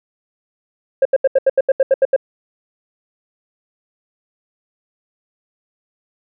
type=tone bursts; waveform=sine; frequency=536 Hz; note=C5; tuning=42 cents sharp; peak=-6 dBFS; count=11; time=1.02-2.163 s; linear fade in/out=5 ms; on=33 ms; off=78 ms; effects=tanh soft clip ceiling -7 dBFS